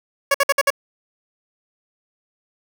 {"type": "tone bursts", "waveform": "15% pulse", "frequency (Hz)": 558, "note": "C#5", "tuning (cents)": 11, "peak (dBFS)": -7, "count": 5, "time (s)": [0.31, 0.704], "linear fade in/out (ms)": 5, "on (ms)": 34, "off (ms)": 56, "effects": []}